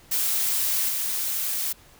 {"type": "noise with level steps", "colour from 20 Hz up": "blue", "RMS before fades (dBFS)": [-24, -27], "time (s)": [0.11, 1.73], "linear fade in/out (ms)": 10, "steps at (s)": 0.88, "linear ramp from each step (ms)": 20, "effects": ["pink hiss -53 dBFS RMS until 1.99 s"]}